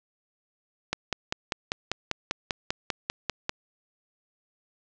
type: click train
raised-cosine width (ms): 0.2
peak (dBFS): -9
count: 14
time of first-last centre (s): 0.93-3.494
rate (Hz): 5.07
effects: low-pass 7000 Hz 12 dB/octave